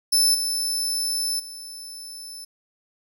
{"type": "tone with level steps", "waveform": "25% pulse", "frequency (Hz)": 5274, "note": "E8", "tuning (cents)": 0, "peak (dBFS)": [-11, -18, -31], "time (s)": [0.12, 2.45], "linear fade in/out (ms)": 10, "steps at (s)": [0.34, 1.39], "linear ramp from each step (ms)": 10, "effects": []}